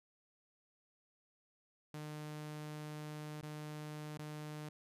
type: tone with dropouts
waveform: sawtooth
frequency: 151.4 Hz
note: D#3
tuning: 47 cents flat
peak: -40 dBFS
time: 1.94-4.69 s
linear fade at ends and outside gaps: 2 ms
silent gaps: 3.411-3.429 / 4.175-4.191 s
effects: resampled to 32000 Hz